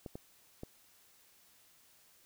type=clicks; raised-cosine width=2 ms; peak=-29 dBFS; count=3; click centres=0.062 / 0.155 / 0.634 s; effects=white hiss -65 dBFS RMS until 2.25 s